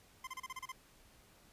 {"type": "tone bursts", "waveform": "25% pulse", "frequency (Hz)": 1040, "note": "C6", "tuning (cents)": -11, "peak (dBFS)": -38, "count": 8, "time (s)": [0.24, 0.72], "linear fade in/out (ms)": 5, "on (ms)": 32, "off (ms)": 32, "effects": ["pink hiss -64 dBFS RMS until 1.52 s", "resampled to 32000 Hz"]}